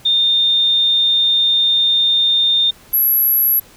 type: tone pair in turn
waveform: sine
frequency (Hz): 3630 / 11635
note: A#7 / F#9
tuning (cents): -47 / -30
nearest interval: octave + minor sixth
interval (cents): 2017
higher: second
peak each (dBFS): -11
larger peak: neither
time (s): 0.05-2.71 / 2.93-3.6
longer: first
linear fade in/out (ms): 10
effects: pink hiss -45 dBFS RMS until 3.76 s